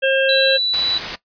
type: harmonic tone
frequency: 536 Hz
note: C5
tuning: 42 cents sharp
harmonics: 1 / 3 / 5 / 6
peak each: -15 / -20 / -22 / -23 dBFS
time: 0.02-0.58 s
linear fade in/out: 20 ms
type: tone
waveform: sine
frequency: 3955 Hz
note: B7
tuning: 2 cents sharp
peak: -16 dBFS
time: 0.29-0.98 s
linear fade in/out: 2 ms
type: noise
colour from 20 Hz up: white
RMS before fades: -24 dBFS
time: 0.73-1.16 s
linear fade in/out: 10 ms
effects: noise-tail reverb RT60 0.1 s tail -17 dB re dry + resampled to 11025 Hz